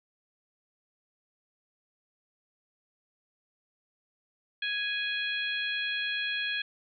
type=harmonic tone; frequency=830.6 Hz; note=G#5; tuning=in tune; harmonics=2 / 3 / 4 / 5; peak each=-33 / -34 / -34 / -42 dBFS; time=4.62-6.62 s; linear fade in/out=5 ms; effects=none